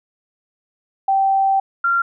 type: tone pair in turn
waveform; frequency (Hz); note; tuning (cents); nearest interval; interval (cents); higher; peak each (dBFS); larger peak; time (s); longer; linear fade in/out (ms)
sine; 778 / 1381; G5 / F6; -13 / -20; minor seventh; 993; second; -13 / -14; first; 1.08-1.6 / 1.84-2.02; first; 5
effects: none